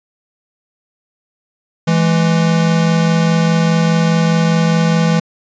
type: tone pair together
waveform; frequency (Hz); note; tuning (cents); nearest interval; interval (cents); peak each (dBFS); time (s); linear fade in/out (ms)
square; 165.92 / 210.8; E3 / G#3; +12 / +26; major third; 414; -12 / -18; 1.87-5.2; 10
effects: resampled to 16000 Hz